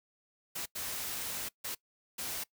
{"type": "noise bursts at uneven times", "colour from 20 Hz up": "white", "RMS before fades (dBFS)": -38, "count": 4, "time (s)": [[0.55, 0.66], [0.75, 1.49], [1.64, 1.75], [2.18, 2.44]], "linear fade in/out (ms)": 10, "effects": ["noise-tail reverb RT60 0.1 s tail -22 dB re dry"]}